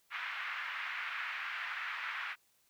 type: band-pass noise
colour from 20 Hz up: white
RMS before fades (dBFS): -40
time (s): 0.1-2.36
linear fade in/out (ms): 50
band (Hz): 1200 to 2300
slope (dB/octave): 24
effects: white hiss -72 dBFS RMS until 2.69 s